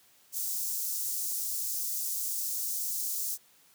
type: high-pass noise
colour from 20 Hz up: white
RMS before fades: -33 dBFS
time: 0.32-3.38 s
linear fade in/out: 50 ms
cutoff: 5600 Hz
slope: 24 dB/octave
effects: white hiss -62 dBFS RMS until 3.74 s + high-pass 80 Hz 12 dB/octave